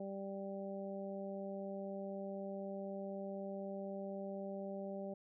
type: harmonic tone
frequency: 196 Hz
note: G3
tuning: in tune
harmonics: 1 / 2 / 3 / 4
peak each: -45 / -48 / -45 / -54 dBFS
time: 0-5.14 s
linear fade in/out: 5 ms
effects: none